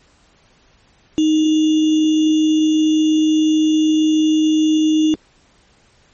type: tone with sample-and-hold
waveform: sine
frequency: 311.1 Hz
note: D#4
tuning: in tune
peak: -11 dBFS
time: 1.18-5.14 s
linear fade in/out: 0 ms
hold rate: 3150 Hz
effects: pink hiss -54 dBFS RMS until 6.13 s + MP3 32 kbps